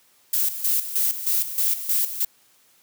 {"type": "noise with tremolo", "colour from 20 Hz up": "violet", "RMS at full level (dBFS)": -21, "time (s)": [0.33, 2.25], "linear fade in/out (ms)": 5, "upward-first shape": "square", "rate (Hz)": 3.2, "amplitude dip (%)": 70, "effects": ["white hiss -59 dBFS RMS until 2.82 s", "high-pass 100 Hz 12 dB/octave"]}